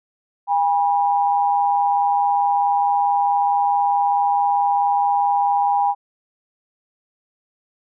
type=tone pair together; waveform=sine; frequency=808.4 / 973 Hz; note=G#5 / B5; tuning=-47 / -26 cents; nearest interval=minor third; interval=321 cents; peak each=-16 / -21 dBFS; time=0.47-5.95 s; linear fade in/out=50 ms; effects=none